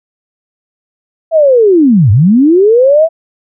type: linear two-way sweep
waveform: sine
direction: down then up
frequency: 669 to 92.7 to 669 Hz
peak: -3 dBFS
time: 1.31-3.09 s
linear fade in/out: 50 ms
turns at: 2.11 s
effects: none